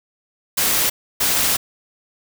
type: noise bursts at uneven times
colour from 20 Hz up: white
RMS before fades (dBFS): -18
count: 2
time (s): 0.57-0.9 / 1.2-1.57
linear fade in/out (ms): 10
effects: none